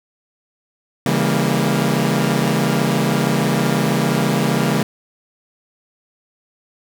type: chord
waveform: sawtooth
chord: C# diminished seventh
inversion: none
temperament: equal with one note detuned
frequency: 138.59 / 164.81 / 200.1 / 233.1 Hz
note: C#3 / E3 / G3 / Bb3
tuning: 0 / 0 / +36 / 0 cents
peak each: -17 dBFS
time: 1.06-4.83 s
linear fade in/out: 2 ms
effects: none